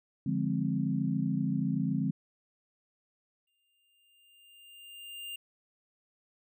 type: chord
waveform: sine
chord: D half-diminished seventh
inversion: none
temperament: equal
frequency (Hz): 146.83 / 174.61 / 207.7 / 261.6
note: D3 / F3 / Ab3 / C4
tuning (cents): 0 / 0 / 0 / 0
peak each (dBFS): -33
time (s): 0.26-2.11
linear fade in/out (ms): 5
type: tone with exponential growth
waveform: square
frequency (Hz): 2802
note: F7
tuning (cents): +5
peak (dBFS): -38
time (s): 3.47-5.36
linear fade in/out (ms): 5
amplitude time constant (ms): 410
effects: none